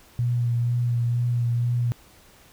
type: tone with vibrato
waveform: sine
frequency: 120 Hz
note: B2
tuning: 49 cents flat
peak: -20 dBFS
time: 0.19-1.92 s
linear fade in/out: 0 ms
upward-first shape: sine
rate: 2.1 Hz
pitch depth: 19 cents each way
effects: pink hiss -53 dBFS RMS until 2.52 s